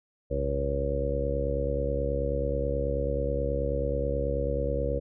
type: harmonic tone with a mistuned harmonic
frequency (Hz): 69.3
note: C#2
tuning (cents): 0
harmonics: 1 / 2 / 3 / 4 / 5 / 6 / 7 / 8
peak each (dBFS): -30 / -35 / -42 / -38 / -40 / -41 / -31 / -32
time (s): 0.3-5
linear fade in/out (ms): 20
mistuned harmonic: 1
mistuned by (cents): -130
effects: none